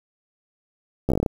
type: slowing click train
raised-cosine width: 2 ms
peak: -8 dBFS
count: 9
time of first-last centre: 1.09-1.262 s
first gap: 13 ms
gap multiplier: 1.14
effects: 7-bit